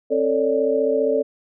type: tone cluster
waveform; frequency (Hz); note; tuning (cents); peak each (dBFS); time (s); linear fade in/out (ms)
sine; 266.9 / 444.8 / 560 / 595; C4 / A4 / C#5 / D5; +35 / +19 / +18 / +22; -26 / -19 / -23 / -24; 0.1-1.23; 20
effects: none